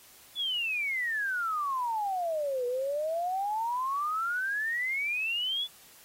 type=exponential two-way sweep; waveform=sine; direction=down then up; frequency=3489 to 482 to 3489 Hz; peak=-28 dBFS; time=0.35-5.68 s; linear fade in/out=50 ms; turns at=2.66 s; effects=white hiss -55 dBFS RMS until 6.04 s + AAC 48 kbps